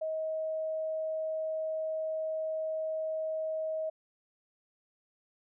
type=tone; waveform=sine; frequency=633 Hz; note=D#5; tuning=30 cents sharp; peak=-31 dBFS; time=0.01-3.9 s; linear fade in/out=10 ms; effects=none